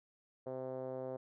5% pulse tone with low-pass filter, 130 Hz, C3, 11 cents flat, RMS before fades -42 dBFS, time 0.46-1.17 s, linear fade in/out 10 ms, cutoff 540 Hz, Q 3, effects none

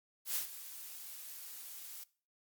blue noise with ADSR envelope, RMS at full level -34 dBFS, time 0.25-2.04 s, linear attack 98 ms, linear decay 120 ms, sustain -14 dB, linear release 8 ms, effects noise-tail reverb RT60 0.4 s tail -20 dB re dry + Opus 48 kbps

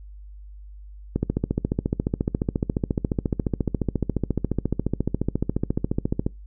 click train, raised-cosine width 3 ms, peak -9 dBFS, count 74, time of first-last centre 1.16-6.265 s, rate 14.3 Hz, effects noise-tail reverb RT60 0.2 s tail -24 dB re dry + added 50 Hz sine -39 dBFS peak until 6.46 s

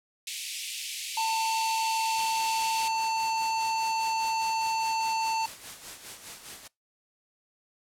pink high-pass noise, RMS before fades -35 dBFS, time 0.27-2.88 s, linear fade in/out 2 ms, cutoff 2300 Hz, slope 48 dB/octave
harmonic tone, 894 Hz, A5, 27 cents sharp, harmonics 1 / 3 / 5 / 7 / 8, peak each -26 / -36 / -37 / -45 / -46 dBFS, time 1.17-5.46 s, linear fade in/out 5 ms
white noise with tremolo, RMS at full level -40 dBFS, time 2.17-6.68 s, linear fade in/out 10 ms, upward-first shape sine, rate 4.9 Hz, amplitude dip 60%
effects noise-tail reverb RT60 0.2 s tail -24 dB re dry + low-pass 11000 Hz 12 dB/octave

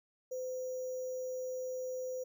sine tone with sample-and-hold, 511 Hz, C5, 41 cents flat, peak -36 dBFS, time 0.31-2.24 s, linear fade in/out 10 ms, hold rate 6300 Hz, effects none

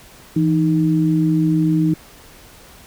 sine tone pair together, 164.8 / 311.1 Hz, E3 / D#4, 0 / 0 cents, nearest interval major seventh, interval 1100 cents, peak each -16 dBFS, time 0.36-1.94 s, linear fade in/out 5 ms, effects pink hiss -44 dBFS RMS until 2.86 s

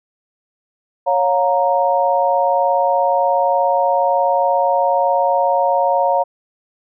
sine chord, Bb minor, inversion first, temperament equal with one note detuned, 554.4 / 711.1 / 932.3 Hz, Db5 / F5 / Bb5, 0 / +31 / 0 cents, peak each -17 dBFS, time 1.06-6.24 s, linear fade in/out 20 ms, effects none

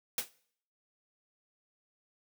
white noise with exponential decay, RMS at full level -28 dBFS, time 0.18-0.3 s, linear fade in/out 2 ms, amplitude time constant 25 ms, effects noise-tail reverb RT60 0.6 s tail -21 dB re dry + high-pass 200 Hz 12 dB/octave

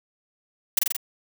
blue noise with echo, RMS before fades -18 dBFS, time 0.77-0.79 s, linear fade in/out 5 ms, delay 44 ms, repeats 4, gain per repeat -2 dB, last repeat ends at 0.966 s, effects none

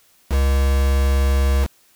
triangle tone with quantisation, 68 Hz, C#2, 33 cents flat, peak -12 dBFS, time 0.29-1.68 s, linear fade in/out 50 ms, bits 4, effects white hiss -56 dBFS RMS until 1.95 s

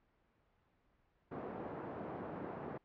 white band-pass noise, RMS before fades -45 dBFS, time 1.31-2.78 s, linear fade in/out 10 ms, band 130 to 640 Hz, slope 12 dB/octave, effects pink hiss -75 dBFS RMS until 2.84 s + low-pass 2000 Hz 12 dB/octave

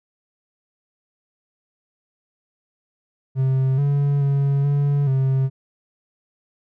triangle tone with pitch steps, 132.3 / 142.2 / 139.7 / 142.8 / 133.3 Hz, C3 / C#3 / C#3 / D3 / C3, +20 / +45 / +14 / -48 / +33 cents, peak -14 dBFS, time 3.35-5.5 s, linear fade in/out 50 ms, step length 430 ms, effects none

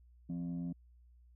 sine tone pair together, 171.98 / 260 Hz, F3 / C4, -26 / -11 cents, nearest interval perfect fifth, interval 715 cents, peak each -36 / -39 dBFS, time 0.29-0.73 s, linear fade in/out 10 ms, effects tanh soft clip ceiling -33 dBFS + added 60 Hz sine -59 dBFS peak until 1.35 s

